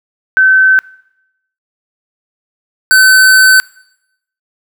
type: tone pair in turn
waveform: sine / square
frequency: 1533 / 1524.2 Hz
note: G6 / G6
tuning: -39 / -49 cents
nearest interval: unison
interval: 10 cents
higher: first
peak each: -4 dBFS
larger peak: neither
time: 0.37-0.79 / 2.91-3.6 s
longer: second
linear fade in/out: 0 ms
effects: noise-tail reverb RT60 0.8 s tail -23 dB re dry